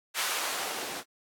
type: noise with band-pass filter sweep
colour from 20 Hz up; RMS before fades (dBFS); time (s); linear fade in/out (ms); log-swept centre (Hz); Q
blue; -33; 0.14-1.04; 50; 1200 to 310; 0.77
effects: AAC 64 kbps